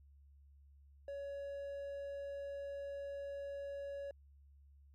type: tone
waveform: triangle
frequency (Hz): 561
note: C#5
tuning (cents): +21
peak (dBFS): -40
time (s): 1.08-4.11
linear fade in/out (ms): 2
effects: added 70 Hz sine -60 dBFS peak until 4.94 s